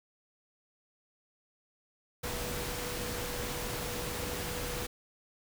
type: tone in noise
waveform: sine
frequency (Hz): 488.1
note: B4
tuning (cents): -20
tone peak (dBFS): -42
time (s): 2.23-4.87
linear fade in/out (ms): 10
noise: pink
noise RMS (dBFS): -37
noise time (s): 2.23-4.87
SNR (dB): -8
effects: none